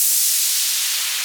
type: noise with band-pass filter sweep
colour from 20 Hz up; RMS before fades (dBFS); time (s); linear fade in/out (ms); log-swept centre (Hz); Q
blue; -19; 0-1.24; 0; 8600 to 2400; 0.78
effects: none